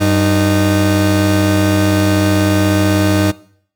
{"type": "tone pair together", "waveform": "30% pulse", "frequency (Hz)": [96, 308.5], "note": ["G2", "D#4"], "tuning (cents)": [-36, -15], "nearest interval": "octave + minor sixth", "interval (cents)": 2021, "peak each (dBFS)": -11, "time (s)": [0, 3.32], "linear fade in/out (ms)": 20, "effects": ["noise-tail reverb RT60 0.6 s tail -21 dB re dry"]}